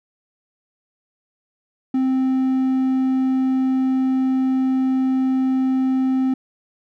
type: tone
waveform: triangle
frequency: 261.5 Hz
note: C4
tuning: 1 cent flat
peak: -14 dBFS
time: 1.94-6.34 s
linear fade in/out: 5 ms
effects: none